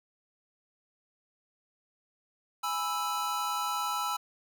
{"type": "chord", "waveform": "square", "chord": "E major", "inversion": "first", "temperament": "equal", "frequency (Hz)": [830.6, 987.8, 1318.5], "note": ["G#5", "B5", "E6"], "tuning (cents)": [0, 0, 0], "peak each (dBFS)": [-37, -36, -33], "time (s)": [2.63, 4.17], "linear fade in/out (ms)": 10, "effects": []}